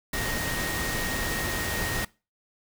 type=tone in noise; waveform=sine; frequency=1867 Hz; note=A#6; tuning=2 cents sharp; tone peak=-33 dBFS; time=0.13-2.05 s; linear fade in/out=5 ms; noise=pink; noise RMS=-30 dBFS; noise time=0.13-2.05 s; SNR=-6 dB; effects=noise-tail reverb RT60 0.3 s tail -22 dB re dry